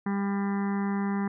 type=harmonic tone; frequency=199.2 Hz; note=G3; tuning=28 cents sharp; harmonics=1 / 2 / 4 / 5 / 6 / 7 / 8 / 9 / 10; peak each=-26 / -37 / -39 / -40 / -43 / -47 / -47 / -45 / -47 dBFS; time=0.06-1.28 s; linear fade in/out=5 ms; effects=none